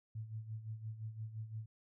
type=tone with tremolo; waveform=sine; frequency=110 Hz; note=A2; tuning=in tune; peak=-39 dBFS; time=0.15-1.66 s; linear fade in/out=5 ms; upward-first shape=sine; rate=5.8 Hz; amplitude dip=70%; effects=none